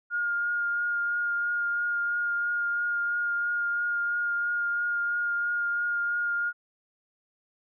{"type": "tone with vibrato", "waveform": "sine", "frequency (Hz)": 1417, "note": "F6", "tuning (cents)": 25, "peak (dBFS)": -25, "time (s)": [0.1, 6.53], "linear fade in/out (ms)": 50, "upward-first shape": "triangle", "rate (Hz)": 3, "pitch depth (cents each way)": 16, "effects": []}